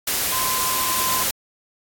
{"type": "tone in noise", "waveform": "sine", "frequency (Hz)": 1032, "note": "C6", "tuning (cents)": -24, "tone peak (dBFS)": -25, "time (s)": [0.32, 1.23], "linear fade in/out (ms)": 5, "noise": "white", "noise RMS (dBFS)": -22, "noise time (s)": [0.07, 1.31], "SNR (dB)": -6, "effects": ["AAC 64 kbps"]}